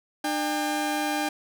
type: tone pair together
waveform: sawtooth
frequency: 300.7 / 802 Hz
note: D4 / G5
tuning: +41 / +39 cents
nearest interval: octave + perfect fourth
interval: 1698 cents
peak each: -24 dBFS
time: 0.24-1.29 s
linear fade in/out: 5 ms
effects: none